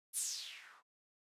violet noise with low-pass filter sweep, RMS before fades -43 dBFS, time 0.13-0.83 s, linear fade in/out 50 ms, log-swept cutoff 11000 to 920 Hz, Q 3.7, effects resampled to 32000 Hz

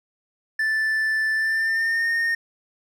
triangle tone with pitch glide, 1760 to 1837.9 Hz, A6 to A#6, 0 to -25 cents, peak -18 dBFS, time 0.59-2.35 s, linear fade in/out 5 ms, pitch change +75 cents, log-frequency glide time 1.34-2.08 s, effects none

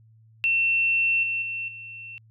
sine tone with level steps, 2700 Hz, E7, 41 cents sharp, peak -19 / -24 / -28 / -37 dBFS, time 0.44-2.18 s, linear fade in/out 0 ms, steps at 1.23 / 1.42 / 1.68 s, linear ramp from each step 2 ms, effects added 111 Hz sine -52 dBFS peak until 2.3 s

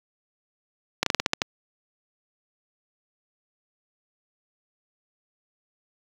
slowing click train, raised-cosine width 0.2 ms, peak -3 dBFS, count 8, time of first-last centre 1.03-1.418 s, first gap 33 ms, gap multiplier 1.17, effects high-pass 100 Hz 12 dB/octave + 7-bit

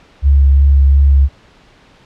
sine tone with vibrato, 69.3 Hz, C#2, in tune, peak -5 dBFS, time 0.22-1.29 s, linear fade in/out 50 ms, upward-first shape sine, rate 2.8 Hz, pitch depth 16 cents each way, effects pink hiss -46 dBFS RMS until 2.05 s + low-pass 4000 Hz 12 dB/octave

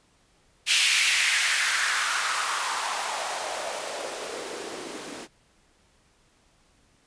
blue noise with band-pass filter sweep, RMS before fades -27 dBFS, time 0.66-5.28 s, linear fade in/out 50 ms, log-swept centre 2800 to 280 Hz, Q 2.6, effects pink hiss -63 dBFS RMS until 7.06 s + resampled to 22050 Hz

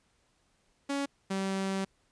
sawtooth tone pair in turn, 279.9 / 193.03 Hz, C#4 / G3, +17 / -26 cents, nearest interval tritone, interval 643 cents, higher first, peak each -26 dBFS, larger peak neither, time 0.89-1.06 / 1.3-1.85 s, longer second, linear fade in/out 10 ms, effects pink hiss -71 dBFS RMS until 2.11 s + resampled to 22050 Hz

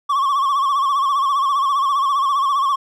triangle tone with vibrato, 1108.7 Hz, C#6, in tune, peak -13 dBFS, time 0.09-2.76 s, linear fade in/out 10 ms, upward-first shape sine, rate 15 Hz, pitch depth 82 cents each way, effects none

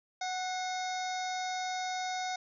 harmonic tone with a mistuned harmonic, 740 Hz, F#5, in tune, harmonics 1 / 2 / 3 / 5 / 6 / 7 / 8 / 9, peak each -34 / -43 / -43 / -44 / -50 / -47 / -47 / -51 dBFS, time 0.21-2.36 s, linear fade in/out 5 ms, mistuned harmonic 3, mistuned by -50 cents, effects none

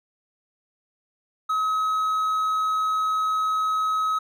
triangle tone, 1277 Hz, D#6, 45 cents sharp, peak -19 dBFS, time 1.49-4.19 s, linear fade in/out 10 ms, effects none

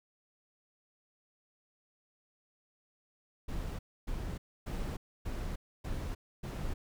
brown noise bursts, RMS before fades -37 dBFS, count 6, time 3.48-6.74 s, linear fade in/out 10 ms, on 310 ms, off 280 ms, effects none

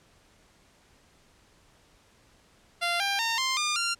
10% pulse tone with pitch steps, 693 / 796 / 914.4 / 1050.4 / 1206.6 / 1386 Hz, F5 / G5 / A#5 / C6 / D6 / F6, -14 / +26 / -34 / +6 / +46 / -14 cents, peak -17 dBFS, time 2.81-3.95 s, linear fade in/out 20 ms, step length 190 ms, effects pink hiss -61 dBFS RMS until 3.99 s + low-pass 9000 Hz 12 dB/octave

